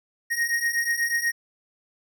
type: beating tone pair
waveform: square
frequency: 1864.7 / 1872.9 Hz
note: A#6 / A#6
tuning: 0 / +8 cents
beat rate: 8.2 Hz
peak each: -28 / -25 dBFS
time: 0.3-1.32 s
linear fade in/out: 20 ms
effects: none